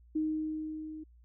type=tone with level ramp; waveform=sine; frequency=311.1 Hz; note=D#4; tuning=in tune; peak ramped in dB=-27 to -41 dBFS; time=0.15-1.04 s; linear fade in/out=10 ms; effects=added 59 Hz sine -56 dBFS peak until 1.24 s